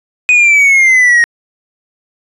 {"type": "exponential sweep", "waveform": "triangle", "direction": "down", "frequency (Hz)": [2500, 1864.7], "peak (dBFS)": -3, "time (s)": [0.29, 1.24], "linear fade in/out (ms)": 0, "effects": ["resampled to 24000 Hz"]}